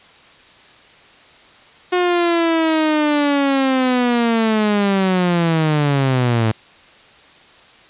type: linear sweep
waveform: sawtooth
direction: down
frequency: 362.1 to 108.5 Hz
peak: -10 dBFS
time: 1.92-6.52 s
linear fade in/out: 10 ms
effects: white hiss -46 dBFS RMS until 7.89 s + resampled to 8000 Hz